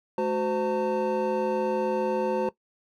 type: tone cluster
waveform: triangle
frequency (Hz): 213.8 / 371 / 515 / 900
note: A3 / F#4 / C5 / A5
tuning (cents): -49 / +5 / -28 / +39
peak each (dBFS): -30 / -26 / -26 / -28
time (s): 0.18-2.49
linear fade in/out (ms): 2
effects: noise-tail reverb RT60 0.1 s tail -18 dB re dry